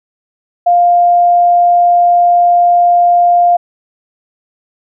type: tone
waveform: sine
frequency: 701 Hz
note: F5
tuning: 6 cents sharp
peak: -5 dBFS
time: 0.66-3.57 s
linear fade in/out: 10 ms
effects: none